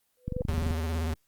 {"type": "tone with exponential growth", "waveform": "sine", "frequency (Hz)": 499.9, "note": "B4", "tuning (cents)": 21, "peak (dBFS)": -28, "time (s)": [0.17, 0.42], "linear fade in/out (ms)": 1, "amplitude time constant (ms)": 53}
{"type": "click train", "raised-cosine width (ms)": 5, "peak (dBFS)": -19, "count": 11, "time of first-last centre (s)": [0.28, 0.709], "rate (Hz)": 23.3}
{"type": "tone with vibrato", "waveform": "square", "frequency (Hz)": 80.5, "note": "E2", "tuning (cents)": -41, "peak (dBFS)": -28, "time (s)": [0.48, 1.14], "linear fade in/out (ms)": 5, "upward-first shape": "square", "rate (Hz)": 17, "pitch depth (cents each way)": 57}
{"effects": ["white hiss -73 dBFS RMS until 1.27 s", "Opus 24 kbps"]}